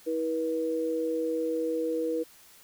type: tone pair together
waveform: sine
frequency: 322.4 / 483 Hz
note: E4 / B4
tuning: -38 / -39 cents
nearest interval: perfect fifth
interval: 699 cents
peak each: -31 / -28 dBFS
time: 0.06-2.24 s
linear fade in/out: 20 ms
effects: white hiss -55 dBFS RMS until 2.63 s